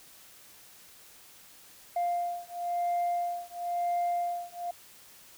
sine beating tone pair, 699 / 699.98 Hz, F5 / F5, +1 / +4 cents, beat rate 0.98 Hz, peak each -30 dBFS, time 1.96-4.71 s, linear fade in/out 5 ms, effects tanh soft clip ceiling -24 dBFS + white hiss -54 dBFS RMS until 5.37 s

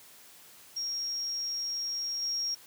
sine tone with level steps, 5588 Hz, F8, in tune, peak -31 / -29 dBFS, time 0.76-2.55 s, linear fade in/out 10 ms, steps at 2.22 s, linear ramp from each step 5 ms, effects white hiss -54 dBFS RMS until 2.66 s + high-pass 80 Hz 12 dB/octave

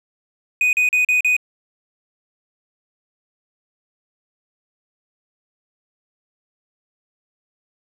triangle tone bursts, 2489 Hz, D#7, in tune, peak -12 dBFS, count 5, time 0.61-1.366 s, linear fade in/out 2 ms, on 120 ms, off 39 ms, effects none

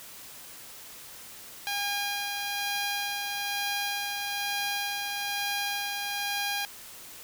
10% pulse tone with tremolo, 811 Hz, G#5, 41 cents flat, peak -20 dBFS, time 1.67-6.65 s, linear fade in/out 0 ms, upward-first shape sine, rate 1.1 Hz, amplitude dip 30%, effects white hiss -46 dBFS RMS until 7.23 s

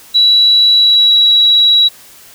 sine tone with pitch glide, 3922 to 3893 Hz, B7 to B7, -13 to -26 cents, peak -5 dBFS, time 0.14-1.89 s, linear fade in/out 20 ms, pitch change -13 cents, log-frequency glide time 0.74-1.12 s, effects white hiss -39 dBFS RMS until 2.34 s

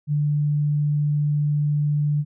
sine tone, 147.6 Hz, D3, 9 cents sharp, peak -18 dBFS, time 0.07-2.25 s, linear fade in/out 50 ms, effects none

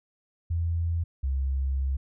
sine tone pair in turn, 84 / 67.17 Hz, E2 / C2, +33 / +46 cents, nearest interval major third, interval 387 cents, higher first, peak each -24 dBFS, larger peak neither, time 0.5-1.04 / 1.23-1.97 s, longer second, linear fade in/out 10 ms, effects none

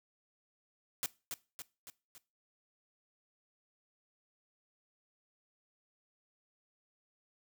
white noise with echo, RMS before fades -35 dBFS, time 1.03-1.06 s, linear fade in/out 0 ms, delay 280 ms, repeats 4, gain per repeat -5 dB, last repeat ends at 2.18 s, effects noise-tail reverb RT60 0.3 s tail -20 dB re dry

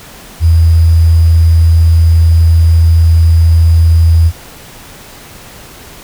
sine tone with sample-and-hold, 82.41 Hz, E2, in tune, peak -3 dBFS, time 0.4-4.32 s, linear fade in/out 50 ms, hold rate 4900 Hz, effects pink hiss -33 dBFS RMS until 6.03 s

